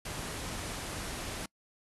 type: low-pass noise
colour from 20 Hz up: pink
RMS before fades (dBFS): -39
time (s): 0.05-1.46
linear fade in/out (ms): 5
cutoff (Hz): 12000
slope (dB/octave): 96
effects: noise-tail reverb RT60 0.1 s tail -26 dB re dry